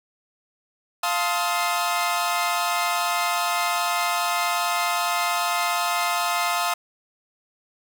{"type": "chord", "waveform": "sawtooth", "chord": "F dominant seventh", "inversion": "none", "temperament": "equal with one note detuned", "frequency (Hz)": [698.5, 880, 1046.5, 1267.7], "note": ["F5", "A5", "C6", "Eb6"], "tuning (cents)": [0, 0, 0, 32], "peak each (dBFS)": [-22, -26, -24, -23], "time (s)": [1.03, 6.74], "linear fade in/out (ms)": 5, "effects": []}